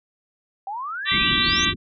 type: exponential sweep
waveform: sine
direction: up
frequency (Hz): 760 to 6460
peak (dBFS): -27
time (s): 0.67-1.65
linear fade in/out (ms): 2
type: harmonic tone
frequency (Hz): 390.1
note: G4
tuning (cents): -8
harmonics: 3 / 4 / 5 / 6 / 7 / 8 / 9 / 10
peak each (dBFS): -27 / -29 / -26 / -29 / -27 / -28 / -24 / -25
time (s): 1.05-1.74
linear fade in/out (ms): 50
type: low-pass noise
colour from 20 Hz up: white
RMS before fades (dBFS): -29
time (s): 1.11-1.76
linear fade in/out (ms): 20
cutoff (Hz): 370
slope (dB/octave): 96
effects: none